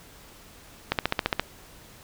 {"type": "click train", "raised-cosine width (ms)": 0.3, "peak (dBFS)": -6, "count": 8, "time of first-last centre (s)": [0.92, 1.396], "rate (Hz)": 14.7, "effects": ["pink hiss -50 dBFS RMS until 2.03 s"]}